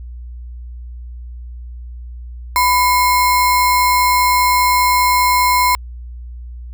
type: tone with sample-and-hold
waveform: sine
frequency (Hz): 995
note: B5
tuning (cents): +13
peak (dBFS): -10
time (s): 2.56-5.75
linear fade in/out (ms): 0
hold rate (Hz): 3150
effects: added 60 Hz sine -28 dBFS peak until 6.73 s